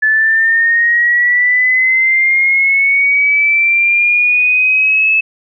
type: linear sweep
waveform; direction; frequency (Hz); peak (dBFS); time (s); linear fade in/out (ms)
sine; up; 1732 to 2610; -8; 0.02-5.21; 10
effects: none